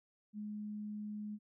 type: tone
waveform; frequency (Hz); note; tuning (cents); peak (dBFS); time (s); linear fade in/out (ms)
sine; 210; G#3; +19; -40; 0.33-1.39; 50
effects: none